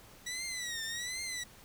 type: tone with vibrato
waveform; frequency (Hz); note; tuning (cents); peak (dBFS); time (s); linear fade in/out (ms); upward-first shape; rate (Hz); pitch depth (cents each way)
15% pulse; 1943; B6; -29; -30; 0.26-1.44; 10; triangle; 1.3; 150
effects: pink hiss -56 dBFS RMS until 1.64 s